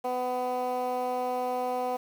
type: tone with band-pass filter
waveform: 15% pulse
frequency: 250.5 Hz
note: B3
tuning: 25 cents sharp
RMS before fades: -30 dBFS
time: 0.04-1.97 s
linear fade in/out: 10 ms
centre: 670 Hz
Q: 1.9
effects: 8-bit